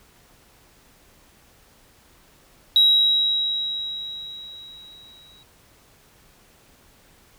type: tone with exponential decay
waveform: sine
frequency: 3851 Hz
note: B7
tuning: 44 cents flat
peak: -10 dBFS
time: 2.76-5.43 s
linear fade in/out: 1 ms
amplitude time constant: 580 ms
effects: tanh soft clip ceiling -8 dBFS + pink hiss -55 dBFS RMS until 7.38 s